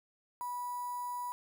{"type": "tone with quantisation", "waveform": "sine", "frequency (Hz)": 980, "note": "B5", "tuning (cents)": -14, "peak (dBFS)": -36, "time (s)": [0.41, 1.32], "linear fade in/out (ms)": 0, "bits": 8, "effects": []}